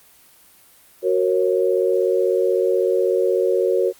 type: chord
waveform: sine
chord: F# major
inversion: none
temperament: equal with one note detuned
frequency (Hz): 370 / 466.2 / 546.1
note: F#4 / A#4 / C#5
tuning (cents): 0 / 0 / -26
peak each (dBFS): -19 / -20 / -21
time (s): 1.02-3.93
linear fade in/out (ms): 50
effects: white hiss -51 dBFS RMS until 3.99 s + Opus 32 kbps